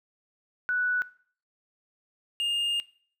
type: tone pair in turn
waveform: sine / triangle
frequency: 1480 / 2825 Hz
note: F#6 / F7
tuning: 0 / +19 cents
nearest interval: major seventh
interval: 1119 cents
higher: second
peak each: -24 dBFS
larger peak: neither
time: 0.69-1.02 / 2.4-2.8 s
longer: second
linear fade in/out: 0 ms
effects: noise-tail reverb RT60 0.5 s tail -19 dB re dry